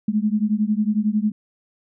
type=beating tone pair; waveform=sine; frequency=207.4 / 218.4 Hz; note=G#3 / A3; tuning=-2 / -13 cents; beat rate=11 Hz; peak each=-20 / -21 dBFS; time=0.08-1.32 s; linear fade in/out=5 ms; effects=none